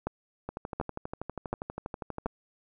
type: two click trains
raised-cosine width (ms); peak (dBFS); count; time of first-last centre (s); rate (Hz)
1; -16 / -21; 4 / 23; 0.07-2.26 / 0.49-2.264; 1.37 / 12.4
effects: none